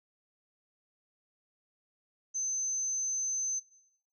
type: tone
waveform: sine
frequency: 6180 Hz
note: G8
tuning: 26 cents flat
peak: -31 dBFS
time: 2.34-3.6 s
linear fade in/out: 20 ms
effects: noise-tail reverb RT60 0.8 s tail -17 dB re dry